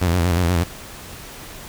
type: tone with vibrato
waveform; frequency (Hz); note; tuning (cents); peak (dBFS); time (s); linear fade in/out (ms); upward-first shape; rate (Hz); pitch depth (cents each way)
sawtooth; 87.31; F2; 0; -12; 0.01-0.64; 10; square; 8.3; 70
effects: pink hiss -37 dBFS RMS until 1.68 s